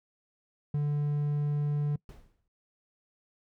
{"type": "tone", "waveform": "triangle", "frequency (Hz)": 146.6, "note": "D3", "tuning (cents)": -3, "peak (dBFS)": -24, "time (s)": [0.74, 1.96], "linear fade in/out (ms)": 5}
{"type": "noise with exponential decay", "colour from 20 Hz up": "brown", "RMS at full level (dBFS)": -43, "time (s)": [2.09, 2.48], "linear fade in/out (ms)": 2, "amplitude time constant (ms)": 84}
{"effects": ["noise-tail reverb RT60 0.1 s tail -22 dB re dry"]}